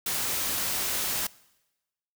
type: noise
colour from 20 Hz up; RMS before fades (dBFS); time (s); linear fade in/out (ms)
white; -29; 0.06-1.27; 5
effects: noise-tail reverb RT60 1.0 s tail -22 dB re dry